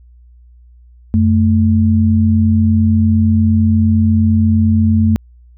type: tone pair together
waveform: sine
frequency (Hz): 91.38 / 220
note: F#2 / A3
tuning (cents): -21 / 0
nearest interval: octave + minor third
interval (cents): 1521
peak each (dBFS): -11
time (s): 1.14-5.16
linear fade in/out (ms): 0
effects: added 60 Hz sine -40 dBFS peak until 5.57 s